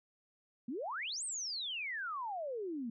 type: exponential two-way sweep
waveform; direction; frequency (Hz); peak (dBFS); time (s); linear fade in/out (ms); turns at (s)
sine; up then down; 220 to 8860 to 220; -37; 0.68-2.9; 5; 1.24
effects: none